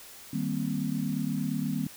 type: chord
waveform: sine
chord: C minor seventh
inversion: first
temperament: equal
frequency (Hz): 155.56 / 196 / 233.1 / 261.6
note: Eb3 / G3 / Bb3 / C4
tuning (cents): 0 / 0 / 0 / 0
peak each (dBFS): -33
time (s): 0.33-1.87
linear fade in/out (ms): 5
effects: white hiss -48 dBFS RMS until 1.96 s